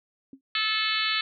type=tone with exponential decay; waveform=sine; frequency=269.1 Hz; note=C4; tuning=49 cents sharp; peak=-37 dBFS; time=0.33-0.41 s; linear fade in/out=2 ms; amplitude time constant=17 ms
type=harmonic tone; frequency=435.2 Hz; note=A4; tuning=19 cents flat; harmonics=3 / 4 / 5 / 6 / 7 / 8 / 9 / 10; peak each=-32 / -32 / -32 / -32 / -32 / -32 / -32 / -32 dBFS; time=0.55-1.21 s; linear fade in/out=2 ms
effects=none